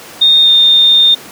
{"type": "tone with pitch glide", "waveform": "sine", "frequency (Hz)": [3672, 3638], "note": ["A#7", "A#7"], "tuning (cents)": [-27, -43], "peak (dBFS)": -4, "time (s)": [0.21, 1.15], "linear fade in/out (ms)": 10, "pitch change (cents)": -16, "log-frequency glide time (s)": [0.43, 0.49], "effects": ["pink hiss -32 dBFS RMS until 1.31 s", "high-pass 200 Hz 12 dB/octave"]}